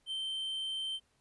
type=tone; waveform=triangle; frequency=3113 Hz; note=G7; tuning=13 cents flat; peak=-33 dBFS; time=0.06-1 s; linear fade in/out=50 ms; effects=pink hiss -73 dBFS RMS until 1.2 s + resampled to 24000 Hz